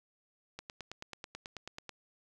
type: click train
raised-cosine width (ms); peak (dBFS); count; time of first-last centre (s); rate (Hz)
0.2; -25; 13; 0.59-1.893; 9.21
effects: none